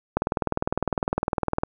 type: click train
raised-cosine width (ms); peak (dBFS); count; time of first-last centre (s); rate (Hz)
1; -8; 30; 0.17-1.635; 19.8
effects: none